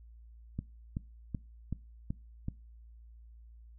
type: click train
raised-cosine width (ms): 5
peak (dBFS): -22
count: 6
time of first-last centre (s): 0.59-2.484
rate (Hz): 2.64
effects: noise-tail reverb RT60 0.3 s tail -22 dB re dry + added 57 Hz sine -51 dBFS peak until 3.78 s